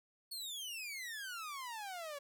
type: exponential sweep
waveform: sawtooth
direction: down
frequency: 4435 to 554.4 Hz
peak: -39 dBFS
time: 0.31-2.19 s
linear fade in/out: 10 ms
effects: none